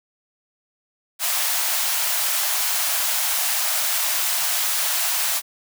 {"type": "high-pass noise", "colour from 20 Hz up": "white", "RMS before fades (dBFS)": -22, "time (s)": [1.19, 5.42], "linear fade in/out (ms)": 50, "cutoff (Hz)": 600, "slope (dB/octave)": 96, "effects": []}